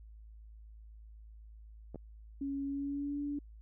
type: clicks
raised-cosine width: 2 ms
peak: -31 dBFS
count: 2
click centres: 1.946 / 1.958 s
type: tone with pitch glide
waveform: sine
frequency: 277.2 to 288.1 Hz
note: C#4 to D4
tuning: 0 to -33 cents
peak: -34 dBFS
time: 2.41-3.39 s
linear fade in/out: 5 ms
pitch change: +67 cents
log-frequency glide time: 2.65-3.2 s
effects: added 54 Hz sine -50 dBFS peak until 3.61 s